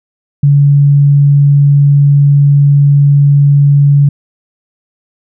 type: tone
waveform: sine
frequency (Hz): 142.5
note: C#3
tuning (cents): +48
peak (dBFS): -3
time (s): 0.43-4.09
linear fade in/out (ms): 5
effects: none